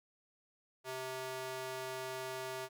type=tone with high-pass filter; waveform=square; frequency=130.1 Hz; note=C3; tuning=9 cents flat; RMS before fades=-42 dBFS; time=0.84-2.69 s; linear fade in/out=50 ms; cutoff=490 Hz; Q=1; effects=none